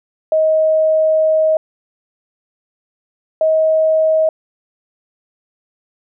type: tone pair in turn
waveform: sine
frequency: 630 / 633.4 Hz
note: D#5 / D#5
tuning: +21 / +31 cents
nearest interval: unison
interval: 10 cents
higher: second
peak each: -10 dBFS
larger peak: neither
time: 0.32-1.57 / 3.41-4.29 s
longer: first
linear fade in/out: 2 ms
effects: none